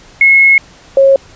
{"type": "tone pair in turn", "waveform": "sine", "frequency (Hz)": [2175, 543.8], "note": ["C#7", "C#5"], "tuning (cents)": [-33, -33], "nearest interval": "2 octaves", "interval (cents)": 2400, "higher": "first", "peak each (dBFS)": -3, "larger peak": "neither", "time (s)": [[0.21, 0.58], [0.97, 1.16]], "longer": "first", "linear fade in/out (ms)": 2, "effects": ["pink hiss -40 dBFS RMS until 1.35 s", "resampled to 16000 Hz"]}